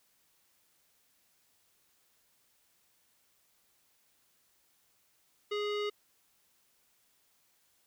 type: tone with low-pass filter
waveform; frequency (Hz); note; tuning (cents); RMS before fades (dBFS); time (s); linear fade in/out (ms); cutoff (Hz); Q
square; 415.3; G#4; 0; -34; 5.51-5.9; 10; 3500; 2.2
effects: white hiss -71 dBFS RMS until 7.86 s